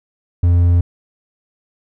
triangle tone, 87 Hz, F2, 6 cents flat, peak -7 dBFS, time 0.43-0.81 s, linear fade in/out 5 ms, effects none

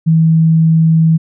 sine tone, 161.7 Hz, E3, 33 cents flat, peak -6 dBFS, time 0.06-1.18 s, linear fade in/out 20 ms, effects none

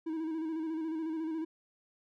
triangle tone with vibrato, 320 Hz, D#4, 49 cents sharp, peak -31 dBFS, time 0.06-1.45 s, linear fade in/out 10 ms, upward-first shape square, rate 14 Hz, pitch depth 39 cents each way, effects none

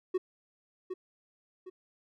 triangle tone with echo, 370 Hz, F#4, in tune, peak -24 dBFS, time 0.14-0.18 s, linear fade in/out 10 ms, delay 760 ms, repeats 2, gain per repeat -8 dB, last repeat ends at 1.7 s, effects none

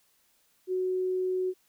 sine tone, 370 Hz, F#4, in tune, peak -26 dBFS, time 0.67-1.54 s, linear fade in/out 50 ms, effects white hiss -68 dBFS RMS until 1.68 s

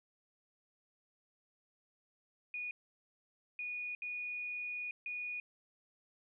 sine tone bursts at uneven times, 2459 Hz, D#7, 21 cents flat, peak -38 dBFS, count 4, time 2.54-2.71 / 3.59-3.95 / 4.02-4.91 / 5.06-5.4 s, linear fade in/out 2 ms, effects none

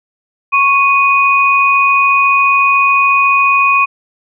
sine tone pair together, 1101 / 2485 Hz, C#6 / D#7, -12 / -3 cents, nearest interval octave + major second, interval 1409 cents, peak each -10 dBFS, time 0.52-3.86 s, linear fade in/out 20 ms, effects none

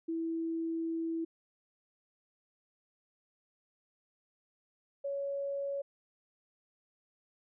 sine tone pair in turn, 328.4 / 558.9 Hz, E4 / C#5, -6 / +14 cents, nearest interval major sixth, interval 920 cents, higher second, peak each -32 / -33 dBFS, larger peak first, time 0.08-1.25 / 5.04-5.82 s, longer first, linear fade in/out 10 ms, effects none

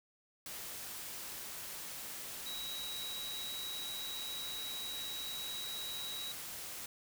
sine tone in noise, 3861 Hz, B7, 40 cents flat, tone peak -41 dBFS, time 2.46-6.32 s, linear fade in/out 2 ms, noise white, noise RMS -45 dBFS, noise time 0.46-6.86 s, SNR +1 dB, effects none

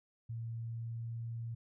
sine tone with pitch glide, 114.9 to 115.7 Hz, A#2 to A#2, -25 to -13 cents, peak -38 dBFS, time 0.29-1.55 s, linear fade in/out 10 ms, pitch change +12 cents, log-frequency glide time 0.53-1.17 s, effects none

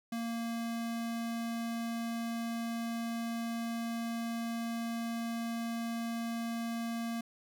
square tone, 231.3 Hz, A#3, 13 cents flat, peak -35 dBFS, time 0.12-7.21 s, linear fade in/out 5 ms, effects none

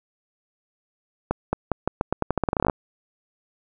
accelerating click train, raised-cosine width 1 ms, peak -7 dBFS, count 19, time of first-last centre 1.31-2.698 s, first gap 220 ms, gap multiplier 0.85, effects none

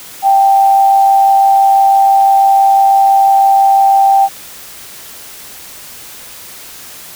sine tone with amplitude modulation, 784 Hz, G5, in tune, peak -3 dBFS, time 0.22-4.29 s, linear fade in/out 50 ms, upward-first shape sine, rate 106 Hz, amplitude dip 40%, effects white hiss -32 dBFS RMS until 7.15 s

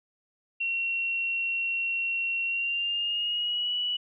sine tone with pitch glide, 2732 to 2945 Hz, F7 to F#7, -39 to -9 cents, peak -26 dBFS, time 0.6-3.97 s, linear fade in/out 10 ms, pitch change +130 cents, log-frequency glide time 2.45-3.74 s, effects none

